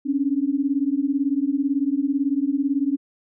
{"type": "beating tone pair", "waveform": "sine", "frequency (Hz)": [270, 288], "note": ["C#4", "D4"], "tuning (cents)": [-45, -34], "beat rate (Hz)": 18, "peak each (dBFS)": -22, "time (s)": [0.05, 2.97], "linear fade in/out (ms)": 20, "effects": []}